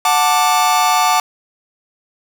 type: chord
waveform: 45% pulse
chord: D major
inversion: first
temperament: just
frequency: 734.2 / 881 / 1174.7 Hz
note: F#5 / A5 / D6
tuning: -14 / +2 / 0 cents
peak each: -16 dBFS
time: 0.05-1.2 s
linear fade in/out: 2 ms
effects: none